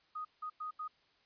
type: tone bursts at uneven times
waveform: sine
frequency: 1245 Hz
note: D#6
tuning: 1 cent sharp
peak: -38 dBFS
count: 4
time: 0.15-0.25 / 0.42-0.5 / 0.6-0.71 / 0.79-0.88 s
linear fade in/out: 10 ms
effects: white hiss -70 dBFS RMS until 1.25 s + resampled to 11025 Hz